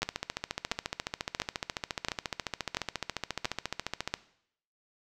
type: two click trains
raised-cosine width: 0.2 ms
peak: -11 / -14 dBFS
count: 7 / 59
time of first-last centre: 0.03-4.14 / 0.02-4.076 s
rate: 1.46 / 14.3 Hz
effects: noise-tail reverb RT60 0.7 s tail -18 dB re dry